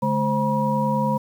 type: tone cluster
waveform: sine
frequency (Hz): 143.1 / 213.9 / 525 / 961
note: D3 / A3 / C5 / B5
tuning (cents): -45 / -49 / +6 / -48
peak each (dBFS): -26 / -23 / -26 / -23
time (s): 0.02-1.18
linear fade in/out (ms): 10
effects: 8-bit